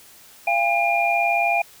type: tone cluster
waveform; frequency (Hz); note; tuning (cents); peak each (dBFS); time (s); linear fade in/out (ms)
sine; 688 / 807 / 2411; F5 / G#5 / D7; -26 / -50 / +45; -21 / -23 / -21; 0.47-1.62; 5
effects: white hiss -48 dBFS RMS until 1.8 s